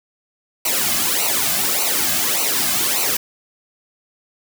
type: noise with flanger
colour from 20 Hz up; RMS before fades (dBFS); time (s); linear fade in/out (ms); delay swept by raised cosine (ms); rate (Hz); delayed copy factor
white; -19; 0.65-3.17; 5; 0.58 to 2.18; 1.7; -0.8
effects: none